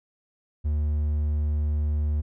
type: tone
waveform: triangle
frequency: 75 Hz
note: D2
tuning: 37 cents sharp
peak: -20 dBFS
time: 0.64-2.22 s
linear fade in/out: 20 ms
effects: none